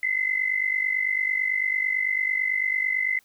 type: tone pair together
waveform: sine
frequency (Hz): 2029 / 2078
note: B6 / C7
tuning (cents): +46 / -12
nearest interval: unison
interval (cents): 42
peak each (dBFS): -24 / -26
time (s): 0.03-3.19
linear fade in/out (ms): 2
effects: white hiss -62 dBFS RMS until 3.24 s